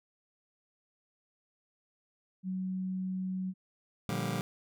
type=tone; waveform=sine; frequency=186.7 Hz; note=F#3; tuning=16 cents sharp; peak=-32 dBFS; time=2.43-3.54 s; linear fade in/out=50 ms
type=chord; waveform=sawtooth; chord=G minor seventh; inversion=first; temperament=just; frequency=117.6 / 147 / 176.4 / 196 Hz; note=Bb2 / D3 / F3 / G3; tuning=+16 / +2 / +18 / 0 cents; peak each=-33 dBFS; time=4.09-4.41 s; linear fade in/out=0 ms
effects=none